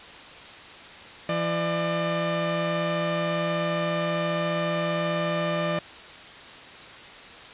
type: tone pair together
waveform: sawtooth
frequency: 168.3 / 598.4 Hz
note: E3 / D5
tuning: +36 / +32 cents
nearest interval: octave + minor seventh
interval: 2196 cents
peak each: -24 / -22 dBFS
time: 1.29-5.79 s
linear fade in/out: 2 ms
effects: white hiss -43 dBFS RMS until 7.53 s + resampled to 8000 Hz